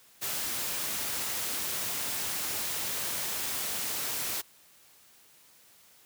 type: noise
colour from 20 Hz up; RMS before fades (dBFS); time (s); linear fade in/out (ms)
white; -33; 0.21-4.42; 20
effects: white hiss -59 dBFS RMS until 6.05 s + high-pass 60 Hz 12 dB/octave